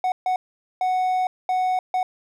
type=tone bursts at uneven times; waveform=triangle; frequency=740 Hz; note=F#5; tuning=in tune; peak=-17 dBFS; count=5; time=0.04-0.12 / 0.26-0.36 / 0.81-1.27 / 1.49-1.79 / 1.94-2.03 s; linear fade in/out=2 ms; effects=none